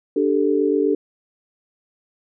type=chord; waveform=sine; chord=D suspended fourth; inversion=none; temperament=equal; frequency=293.7 / 392 / 440 Hz; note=D4 / G4 / A4; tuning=0 / 0 / 0 cents; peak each=-20 dBFS; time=0.16-0.95 s; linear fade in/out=5 ms; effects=none